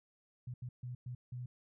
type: tone bursts at uneven times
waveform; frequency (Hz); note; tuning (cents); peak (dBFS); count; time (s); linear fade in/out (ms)
sine; 123.9; B2; +6; -40; 5; 0.47-0.54 / 0.62-0.69 / 0.83-0.95 / 1.06-1.15 / 1.32-1.46; 5
effects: none